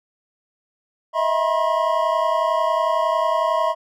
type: tone cluster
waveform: triangle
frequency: 631 / 662 / 967 / 1070 Hz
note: D#5 / E5 / B5 / C6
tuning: +24 / +7 / -37 / +38 cents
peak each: -21 dBFS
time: 1.13-3.75 s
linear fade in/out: 50 ms
effects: none